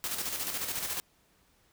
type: noise with tremolo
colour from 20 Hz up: white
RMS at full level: -33 dBFS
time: 0.04-1 s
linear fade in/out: 0 ms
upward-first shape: square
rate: 14 Hz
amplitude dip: 45%
effects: pink hiss -67 dBFS RMS until 1.72 s